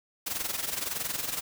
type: noise with amplitude modulation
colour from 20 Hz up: white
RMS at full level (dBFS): -30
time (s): 0.26-1.41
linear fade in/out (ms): 10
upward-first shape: sine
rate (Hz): 21.6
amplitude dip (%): 70
effects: none